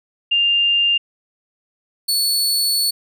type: tone pair in turn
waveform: sine / sawtooth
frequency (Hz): 2800 / 4428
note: F7 / C#8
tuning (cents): +4 / -3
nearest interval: minor sixth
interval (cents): 793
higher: second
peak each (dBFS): -13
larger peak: neither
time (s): 0.31-0.98 / 2.08-2.91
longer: second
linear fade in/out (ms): 10
effects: none